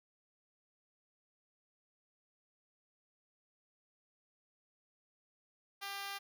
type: tone with high-pass filter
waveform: 5% pulse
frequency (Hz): 397.6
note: G4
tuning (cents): +25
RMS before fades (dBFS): -43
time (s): 5.81-6.19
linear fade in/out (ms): 20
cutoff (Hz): 800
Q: 1.4
effects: none